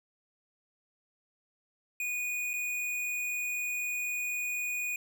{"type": "tone with dropouts", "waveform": "square", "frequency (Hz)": 2464, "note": "D#7", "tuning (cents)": -17, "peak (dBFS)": -32, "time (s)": [2, 4.96], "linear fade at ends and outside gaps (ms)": 2, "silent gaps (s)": [2.533, 2.537], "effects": []}